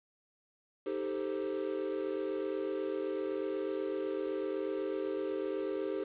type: chord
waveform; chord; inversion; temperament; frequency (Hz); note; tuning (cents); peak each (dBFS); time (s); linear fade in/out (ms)
triangle; A half-diminished seventh; second; equal; 311.1 / 392 / 440 / 523.3; Eb4 / G4 / A4 / C5; 0 / 0 / 0 / 0; -38 / -34 / -38 / -38; 0.86-6.04; 5
effects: resampled to 8000 Hz + 9-bit